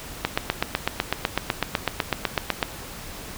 click train, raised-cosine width 0.3 ms, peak -4 dBFS, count 20, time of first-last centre 0.25-2.628 s, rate 7.99 Hz, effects pink hiss -38 dBFS RMS until 3.37 s

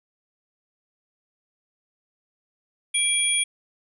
sine tone cluster, 2345 / 3317 / 9530 Hz, D7 / G#7 / D9, -3 / -3 / +24 cents, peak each -26 / -25 / -22 dBFS, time 2.94-3.44 s, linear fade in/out 10 ms, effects none

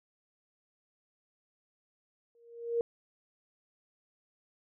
sine tone with exponential growth, 468.1 Hz, A#4, 7 cents sharp, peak -24 dBFS, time 2.35-2.81 s, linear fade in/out 1 ms, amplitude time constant 100 ms, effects none

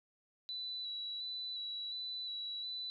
sine tone with vibrato, 3951 Hz, B7, in tune, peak -39 dBFS, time 0.49-2.9 s, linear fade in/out 0 ms, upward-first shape square, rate 1.4 Hz, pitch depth 16 cents each way, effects none

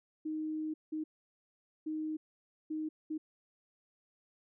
sine tone bursts at uneven times, 311.1 Hz, D#4, in tune, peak -34 dBFS, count 5, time 0.25-0.74 / 0.92-1.04 / 1.86-2.17 / 2.7-2.89 / 3.1-3.18 s, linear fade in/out 10 ms, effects none

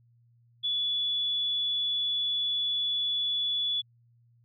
sine tone, 3428 Hz, A7, 46 cents flat, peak -26 dBFS, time 0.63-3.82 s, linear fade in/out 20 ms, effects added 118 Hz sine -60 dBFS peak until 4.44 s

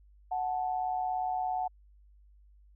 sine tone pair together, 738.7 / 876 Hz, F#5 / A5, -3 / -8 cents, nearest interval minor third, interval 295 cents, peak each -30 / -36 dBFS, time 0.31-1.68 s, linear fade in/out 10 ms, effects added 50 Hz sine -56 dBFS peak until 2.75 s

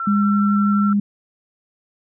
sine tone with vibrato, 1347 Hz, E6, 37 cents sharp, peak -22 dBFS, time 0-0.93 s, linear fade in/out 2 ms, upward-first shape square, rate 12 Hz, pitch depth 10 cents each way
sine tone, 203.7 Hz, G#3, 33 cents flat, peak -14 dBFS, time 0.07-1 s, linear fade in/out 5 ms
effects none

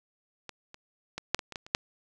clicks, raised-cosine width 0.2 ms, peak -22 / -28 / -18 / -6 / -18 / -24 / -18 / -29 / -6 dBFS, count 9, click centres 0.493 / 0.744 / 1.18 / 1.346 / 1.392 / 1.523 / 1.558 / 1.665 / 1.749 s, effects none

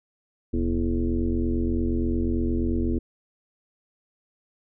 sine tone with frequency modulation, 155.56 Hz, D#3, in tune, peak -21 dBFS, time 0.53-2.99 s, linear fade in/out 10 ms, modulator 88.6 Hz, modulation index 2.4, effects none

